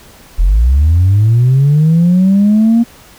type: linear sweep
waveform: sine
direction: up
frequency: 39 to 236.4 Hz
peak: -4 dBFS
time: 0.38-2.84 s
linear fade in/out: 20 ms
effects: tanh soft clip ceiling -3 dBFS + pink hiss -40 dBFS RMS until 3.18 s